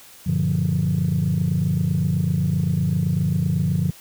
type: chord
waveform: sine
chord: G minor seventh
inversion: none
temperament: equal with one note detuned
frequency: 95.93 / 116.54 / 146.83 / 174.61 Hz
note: G2 / Bb2 / D3 / F3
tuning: -37 / 0 / 0 / 0 cents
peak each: -24 / -27 / -21 / -21 dBFS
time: 0.26-3.91 s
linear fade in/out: 10 ms
effects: tanh soft clip ceiling -12 dBFS + white hiss -46 dBFS RMS until 4 s